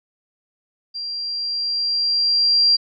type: tone with level ramp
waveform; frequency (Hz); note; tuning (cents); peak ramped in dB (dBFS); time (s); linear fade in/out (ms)
sine; 4747; D8; +18; -26 to -11; 0.94-2.77; 20
effects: none